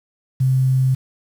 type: tone with quantisation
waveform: sine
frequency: 130.81 Hz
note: C3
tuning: in tune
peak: -13 dBFS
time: 0.4-0.95 s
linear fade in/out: 10 ms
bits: 7
effects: none